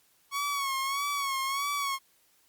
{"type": "tone with vibrato", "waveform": "sawtooth", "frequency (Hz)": 1108.7, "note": "C#6", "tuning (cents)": 0, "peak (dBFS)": -25, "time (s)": [0.31, 1.99], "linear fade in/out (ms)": 50, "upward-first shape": "sine", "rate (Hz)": 1.6, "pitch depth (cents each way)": 62, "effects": ["white hiss -66 dBFS RMS until 2.48 s", "Opus 48 kbps"]}